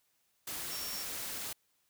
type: tone in noise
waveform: sine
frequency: 5510 Hz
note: F8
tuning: 24 cents flat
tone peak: -42 dBFS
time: 0.71-1.03 s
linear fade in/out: 5 ms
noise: white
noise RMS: -40 dBFS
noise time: 0.47-1.53 s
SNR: -5 dB
effects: white hiss -75 dBFS RMS until 1.89 s